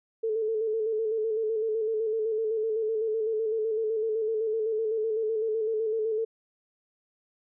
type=tone with vibrato; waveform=sine; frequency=440 Hz; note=A4; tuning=in tune; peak=-25 dBFS; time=0.23-6.25 s; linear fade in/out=10 ms; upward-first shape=square; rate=7.9 Hz; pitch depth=38 cents each way; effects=none